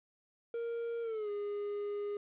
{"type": "tone with pitch glide", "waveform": "triangle", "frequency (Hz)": [466.2, 410.6], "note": ["A#4", "G#4"], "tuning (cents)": [0, -20], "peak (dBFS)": -33, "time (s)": [0.54, 2.17], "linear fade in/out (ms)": 2, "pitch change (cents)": -220, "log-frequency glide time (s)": [1.02, 1.3], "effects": ["resampled to 8000 Hz", "11-bit"]}